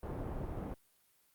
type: low-pass noise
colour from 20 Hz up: pink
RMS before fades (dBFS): -40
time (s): 0.03-0.74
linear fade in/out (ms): 2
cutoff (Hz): 770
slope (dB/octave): 12
effects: white hiss -71 dBFS RMS until 1.34 s + Opus 32 kbps